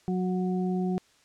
harmonic tone, 183.5 Hz, F#3, 14 cents flat, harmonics 1 / 2 / 4, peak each -26 / -32 / -38 dBFS, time 0.08-0.98 s, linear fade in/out 0 ms, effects white hiss -62 dBFS RMS until 1.24 s + low-pass 7000 Hz 12 dB/octave

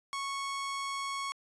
sawtooth tone, 1104 Hz, C#6, 7 cents flat, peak -30 dBFS, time 0.13-1.32 s, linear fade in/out 0 ms, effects resampled to 22050 Hz

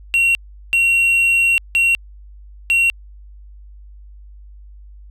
triangle tone bursts at uneven times, 2740 Hz, F7, 34 cents flat, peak -10 dBFS, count 4, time 0.14-0.35 / 0.73-1.58 / 1.75-1.95 / 2.7-2.9 s, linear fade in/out 0 ms, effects added 50 Hz sine -37 dBFS peak until 5.1 s + resampled to 32000 Hz

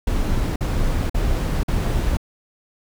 brown noise bursts, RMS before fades -20 dBFS, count 4, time 0.07-2.171 s, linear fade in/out 5 ms, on 490 ms, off 47 ms, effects none

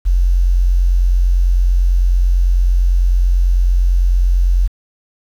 sine tone, 44.51 Hz, F1, 34 cents sharp, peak -9 dBFS, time 0.05-4.68 s, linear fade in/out 20 ms, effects 7-bit

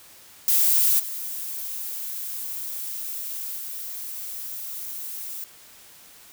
violet noise with level steps, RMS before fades -19 / -32 / -34 dBFS, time 0.48-5.44 s, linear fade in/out 0 ms, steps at 0.99 / 3.57 s, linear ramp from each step 10 ms, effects white hiss -49 dBFS RMS until 6.32 s

